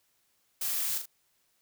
blue noise with echo, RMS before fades -32 dBFS, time 0.61-0.98 s, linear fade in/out 5 ms, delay 39 ms, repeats 2, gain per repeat -6 dB, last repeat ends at 1.058 s, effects white hiss -72 dBFS RMS until 1.61 s

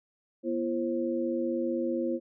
sine tone cluster, 243.3 / 338.8 / 531 Hz, B3 / E4 / C5, -26 / +48 / +25 cents, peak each -32 / -30 / -33 dBFS, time 0.43-2.2 s, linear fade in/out 50 ms, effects none

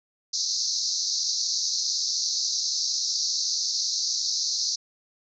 white band-pass noise, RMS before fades -27 dBFS, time 0.33-4.76 s, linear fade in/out 10 ms, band 4100 to 6300 Hz, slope 96 dB/octave, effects none

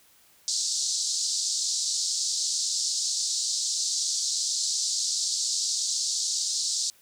pink band-pass noise, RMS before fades -28 dBFS, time 0.48-6.9 s, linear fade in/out 0 ms, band 4200 to 8000 Hz, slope 48 dB/octave, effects white hiss -59 dBFS RMS until 7.01 s

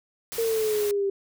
white noise, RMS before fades -35 dBFS, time 0.32-0.91 s, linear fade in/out 0 ms
sine exponential sweep, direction down, 461.4 to 391.2 Hz, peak -22 dBFS, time 0.38-1.1 s, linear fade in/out 5 ms
effects none

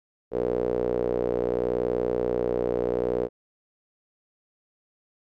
sawtooth tone with band-pass filter, 60.7 Hz, B1, 29 cents flat, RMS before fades -26 dBFS, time 0.31-3.29 s, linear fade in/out 50 ms, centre 460 Hz, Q 5.7, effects none

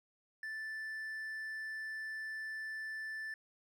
triangle tone, 1760 Hz, A6, in tune, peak -38 dBFS, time 0.43-3.34 s, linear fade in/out 2 ms, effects none

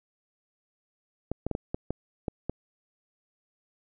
clicks, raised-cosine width 2 ms, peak -16 dBFS, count 8, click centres 1.316 / 1.466 / 1.513 / 1.551 / 1.745 / 1.906 / 2.282 / 2.496 s, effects none

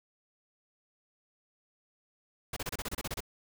pink noise bursts, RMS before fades -36 dBFS, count 11, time 2.53-3.205 s, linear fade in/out 5 ms, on 35 ms, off 29 ms, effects none

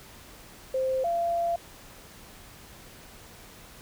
sine tone pair in turn, 523.3 / 683.9 Hz, C5 / F5, 0 / -36 cents, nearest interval perfect fourth, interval 464 cents, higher second, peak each -24 dBFS, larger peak neither, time 0.74-1.04 / 1.04-1.56 s, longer second, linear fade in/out 5 ms, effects pink hiss -49 dBFS RMS until 3.81 s

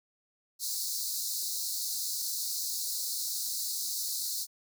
pink high-pass noise, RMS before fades -34 dBFS, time 0.59-4.47 s, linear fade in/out 50 ms, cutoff 4000 Hz, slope 96 dB/octave, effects none

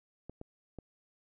clicks, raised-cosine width 2 ms, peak -30 dBFS, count 3, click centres 0.296 / 0.414 / 0.787 s, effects none

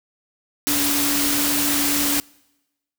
sine tone in noise, 287.9 Hz, D4, 34 cents flat, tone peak -24 dBFS, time 0.67-2.2 s, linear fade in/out 0 ms, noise white, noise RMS -21 dBFS, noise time 0.67-2.2 s, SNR -6 dB, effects noise-tail reverb RT60 1.0 s tail -26 dB re dry

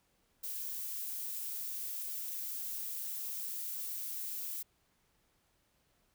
violet noise, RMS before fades -40 dBFS, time 0.43-4.63 s, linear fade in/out 10 ms, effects pink hiss -74 dBFS RMS until 6.14 s

